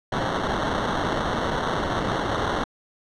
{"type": "noise with sample-and-hold", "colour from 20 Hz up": "violet", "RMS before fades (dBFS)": -25, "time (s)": [0.12, 2.64], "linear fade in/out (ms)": 5, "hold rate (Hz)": 2450, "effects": ["low-pass 4000 Hz 12 dB/octave"]}